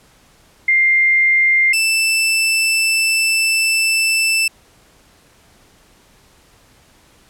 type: tone pair in turn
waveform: sine / sawtooth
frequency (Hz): 2100 / 2651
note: C7 / E7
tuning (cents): +6 / +9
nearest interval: major third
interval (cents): 403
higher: second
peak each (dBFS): -10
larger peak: neither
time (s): 0.68-1.73 / 1.73-4.48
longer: second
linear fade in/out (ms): 5
effects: pink hiss -51 dBFS RMS until 7.29 s + low-pass 12000 Hz 12 dB/octave